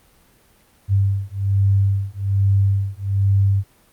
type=beating tone pair; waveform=sine; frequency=98 / 99.2 Hz; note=G2 / G2; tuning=0 / +21 cents; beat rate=1.2 Hz; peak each=-18 dBFS; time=0.88-3.64 s; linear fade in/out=50 ms; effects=pink hiss -55 dBFS RMS until 3.92 s + Opus 32 kbps